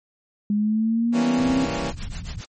sine exponential sweep, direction up, 205.2 to 267.5 Hz, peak -18 dBFS, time 0.5-1.65 s, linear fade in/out 2 ms
15% pulse chord, E diminished seventh, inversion none, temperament equal, 164.81 / 196 / 233.1 / 277.2 Hz, E3 / G3 / Bb3 / Db4, 0 / 0 / 0 / 0 cents, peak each -23 / -27 / -24 / -23 dBFS, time 1.12-1.93 s, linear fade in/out 50 ms
pink low-pass noise, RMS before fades -33 dBFS, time 1.38-2.41 s, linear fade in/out 0 ms, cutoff 180 Hz, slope 24 dB/octave
white noise with tremolo, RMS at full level -34 dBFS, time 1.58-2.46 s, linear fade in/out 20 ms, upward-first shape triangle, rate 7.3 Hz, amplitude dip 100%
effects MP3 32 kbps

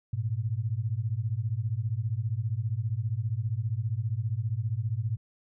sine beating tone pair, 103.83 / 118.83 Hz, G#2 / A#2, 0 / +34 cents, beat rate 15 Hz, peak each -30 dBFS, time 0.13-5.17 s, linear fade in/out 5 ms, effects none

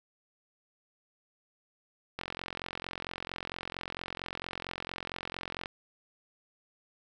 click train, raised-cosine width 0.3 ms, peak -20 dBFS, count 155, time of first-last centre 2.19-5.658 s, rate 44.4 Hz, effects none

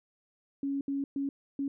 sine tone bursts at uneven times, 277.6 Hz, C#4, 3 cents sharp, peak -29 dBFS, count 4, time 0.63-0.81 / 0.88-1.04 / 1.16-1.29 / 1.59-1.68 s, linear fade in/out 2 ms, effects none

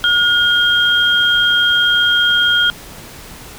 sine tone pair together, 1434 / 3219 Hz, F6 / G7, +45 / +45 cents, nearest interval octave + major second, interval 1400 cents, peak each -13 dBFS, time 0.04-2.7 s, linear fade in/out 0 ms, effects pink hiss -35 dBFS RMS until 3.58 s

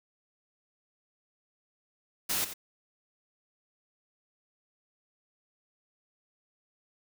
white noise with echo, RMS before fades -30 dBFS, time 2.29-2.45 s, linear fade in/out 10 ms, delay 89 ms, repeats 1, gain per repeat -11 dB, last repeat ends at 2.539 s, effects none

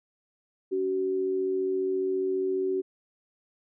sine tone pair together, 282.7 / 377.4 Hz, C#4 / F#4, +34 / +34 cents, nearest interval perfect fourth, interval 500 cents, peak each -35 / -25 dBFS, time 0.71-2.82 s, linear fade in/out 20 ms, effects none

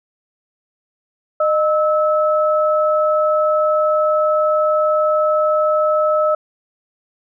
sine tone pair together, 613.2 / 1300 Hz, D#5 / E6, -25 / -24 cents, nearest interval octave + minor second, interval 1301 cents, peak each -14 / -18 dBFS, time 1.4-6.35 s, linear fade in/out 5 ms, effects none

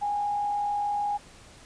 sine tone with frequency modulation, 821 Hz, G#5, 20 cents flat, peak -25 dBFS, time 0.01-1.18 s, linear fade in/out 20 ms, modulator 46.7 Hz, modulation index 0.26, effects pink hiss -51 dBFS RMS until 1.65 s + resampled to 22050 Hz

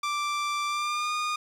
sawtooth tone with pitch glide, 1174.7 to 1222.5 Hz, D6 to D#6, 0 to -31 cents, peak -23 dBFS, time 0.03-1.36 s, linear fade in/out 5 ms, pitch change +69 cents, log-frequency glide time 0.67-1.13 s, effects low-pass 7000 Hz 12 dB/octave + 9-bit

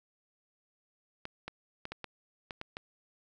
clicks, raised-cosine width 0.3 ms, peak -23 dBFS, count 8, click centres 1.254 / 1.48 / 1.854 / 1.92 / 2.043 / 2.508 / 2.614 / 2.769 s, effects none

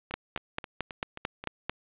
two click trains, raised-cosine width 0.3 ms, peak -22 / -13 dBFS, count 6 / 8, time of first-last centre 0.11-1.44 / 0.14-1.696 s, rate 3.76 / 4.5 Hz, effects resampled to 8000 Hz + 9-bit

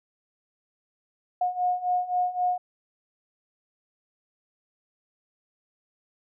sine beating tone pair, 720 / 723.8 Hz, F#5 / F#5, -47 / -38 cents, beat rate 3.8 Hz, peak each -28 / -25 dBFS, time 1.41-2.58 s, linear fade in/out 5 ms, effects none

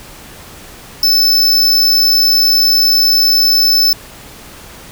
square tone, 5270 Hz, E8, 1 cent flat, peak -8 dBFS, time 1.03-3.93 s, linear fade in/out 2 ms, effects pink hiss -35 dBFS RMS until 4.91 s

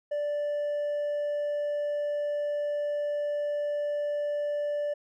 sine tone with hard clipping, 586 Hz, D5, 4 cents flat, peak -28 dBFS, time 0.11-4.94 s, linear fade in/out 10 ms, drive 2 dB, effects none

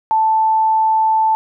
sine tone, 880 Hz, A5, in tune, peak -11 dBFS, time 0.11-1.35 s, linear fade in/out 0 ms, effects none

